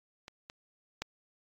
clicks, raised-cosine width 0.2 ms, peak -28 / -27 / -17 dBFS, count 3, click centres 0.281 / 0.499 / 1.02 s, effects AAC 48 kbps

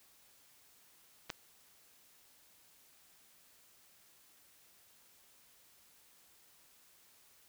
clicks, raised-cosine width 0.2 ms, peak -30 / -20 dBFS, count 2, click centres 1.296 / 1.302 s, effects white hiss -65 dBFS RMS until 7.48 s

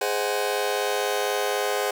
sawtooth chord, Ab dominant seventh, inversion none, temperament just, 415.3 / 519.1 / 623 / 747.5 Hz, Ab4 / C5 / Eb5 / Gb5, 0 / -14 / +2 / +17 cents, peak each -23 / -24 / -28 / -26 dBFS, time 0.01-1.91 s, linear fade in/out 5 ms, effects none

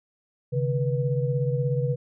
sine tone cluster, 134.4 / 151 / 487 Hz, C3 / D3 / B4, +47 / +48 / -24 cents, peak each -24 / -29 / -28 dBFS, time 0.52-1.96 s, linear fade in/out 20 ms, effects none

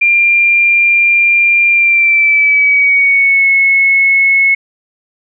sine tone with pitch glide, 2388 to 2190 Hz, D7 to C#7, +28 to -22 cents, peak -6 dBFS, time 0.01-4.55 s, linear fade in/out 10 ms, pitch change -150 cents, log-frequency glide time 1.71-3.48 s, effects none

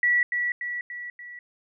sine tone with echo, 1944 Hz, B6, 28 cents flat, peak -18 dBFS, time 0.03-0.23 s, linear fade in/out 2 ms, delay 290 ms, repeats 4, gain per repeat -5 dB, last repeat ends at 1.39 s, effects none

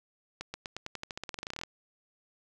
accelerating click train, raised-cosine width 0.2 ms, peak -20 dBFS, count 21, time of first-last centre 0.41-1.635 s, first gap 130 ms, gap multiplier 0.91, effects none

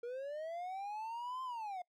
triangle linear two-way sweep, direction up then down, 466.2 to 1047 to 702 Hz, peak -38 dBFS, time 0.03-1.82 s, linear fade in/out 5 ms, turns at 1.43 s, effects noise-tail reverb RT60 0.1 s tail -25 dB re dry

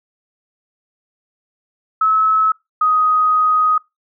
sine tone pair in turn, 1294 / 1252.1 Hz, E6 / D#6, -32 / +11 cents, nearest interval minor second, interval 57 cents, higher first, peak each -11 dBFS, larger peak neither, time 2.01-2.52 / 2.81-3.78 s, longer second, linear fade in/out 5 ms, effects noise-tail reverb RT60 0.2 s tail -24 dB re dry

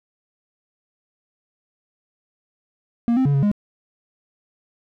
triangle tone with pitch steps, 235 / 261.3 / 142.2 / 138.5 / 206.2 Hz, A#3 / C4 / C#3 / C#3 / G#3, +14 / -2 / +45 / -1 / -12 cents, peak -13 dBFS, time 3.08-3.515 s, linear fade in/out 0 ms, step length 87 ms, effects none

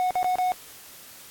triangle tone with dropouts, 733 Hz, F#5, 16 cents flat, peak -19 dBFS, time 0-0.52 s, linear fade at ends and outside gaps 0 ms, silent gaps 0.107-0.155 / 0.23-0.244 / 0.356-0.385 s, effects white hiss -46 dBFS RMS until 1.3 s + AAC 64 kbps

